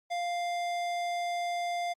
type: tone with tanh clipping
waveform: sine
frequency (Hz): 698.5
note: F5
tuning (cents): 0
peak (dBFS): -32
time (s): 0.1-1.94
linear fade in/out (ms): 20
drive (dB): 18
effects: Opus 48 kbps

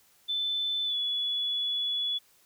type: tone with pitch glide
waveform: sine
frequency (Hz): 3520 to 3408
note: A7 to G#7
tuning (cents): 0 to +44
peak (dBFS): -27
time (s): 0.28-2.19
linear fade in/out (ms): 20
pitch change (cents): -56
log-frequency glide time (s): 0.85-0.96
effects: white hiss -63 dBFS RMS until 2.45 s

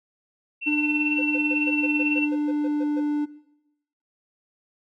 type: tone with tremolo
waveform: sine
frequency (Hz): 2701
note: E7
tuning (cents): +42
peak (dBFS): -21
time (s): 0.61-2.29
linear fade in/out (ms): 50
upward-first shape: sine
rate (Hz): 18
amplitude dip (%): 65
type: tone with pitch glide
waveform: triangle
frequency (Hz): 298.3 to 295.6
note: D4 to D4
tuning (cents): +27 to +11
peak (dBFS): -20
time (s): 0.66-3.26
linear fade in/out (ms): 20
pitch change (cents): -16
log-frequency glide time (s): 1.33-3.12
type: tone bursts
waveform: triangle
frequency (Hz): 510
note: C5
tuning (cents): -44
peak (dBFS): -29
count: 12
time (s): 1.18-3.004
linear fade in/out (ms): 10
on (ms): 42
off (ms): 120
effects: noise-tail reverb RT60 0.9 s tail -18 dB re dry

